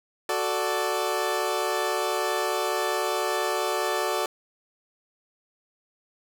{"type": "chord", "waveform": "20% pulse", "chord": "D major", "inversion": "first", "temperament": "equal", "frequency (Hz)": [370, 440, 587.3], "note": ["F#4", "A4", "D5"], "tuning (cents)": [0, 0, 0], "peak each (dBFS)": -24, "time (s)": [0.29, 4.26], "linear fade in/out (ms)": 2, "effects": []}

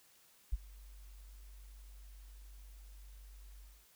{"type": "tone with ADSR envelope", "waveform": "sine", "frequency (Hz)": 49, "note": "G1", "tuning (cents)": 0, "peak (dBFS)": -27, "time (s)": [0.52, 3.87], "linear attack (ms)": 15, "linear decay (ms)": 26, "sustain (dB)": -24, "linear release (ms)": 260, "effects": ["white hiss -66 dBFS RMS until 3.95 s"]}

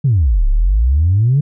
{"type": "exponential two-way sweep", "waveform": "sine", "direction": "down then up", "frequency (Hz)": [150, 32.78, 150], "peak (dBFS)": -8, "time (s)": [0.04, 1.41], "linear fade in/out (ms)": 10, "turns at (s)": 0.47, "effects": ["tanh soft clip ceiling -5 dBFS"]}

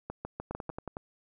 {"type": "two click trains", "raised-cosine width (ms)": 1, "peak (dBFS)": [-23, -22], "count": [6, 5], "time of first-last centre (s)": [[0.51, 0.969], [0.1, 0.7]], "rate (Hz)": [10.9, 6.67], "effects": []}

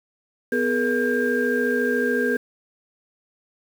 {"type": "tone cluster", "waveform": "sine", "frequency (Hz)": [249.9, 422.4, 476.3, 1600], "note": ["B3", "G#4", "A#4", "G6"], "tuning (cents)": [21, 29, 37, 35], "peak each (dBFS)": -24, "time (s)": [0.52, 2.37], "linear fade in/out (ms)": 5, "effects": ["tanh soft clip ceiling -10 dBFS", "7-bit"]}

